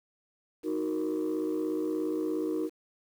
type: chord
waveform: sine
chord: D# minor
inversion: none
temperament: equal with one note detuned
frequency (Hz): 313.1 / 370 / 466.2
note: D#4 / F#4 / A#4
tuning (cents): +11 / 0 / 0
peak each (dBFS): -29 / -32 / -33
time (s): 0.63-2.7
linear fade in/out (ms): 50
effects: tanh soft clip ceiling -24 dBFS + 9-bit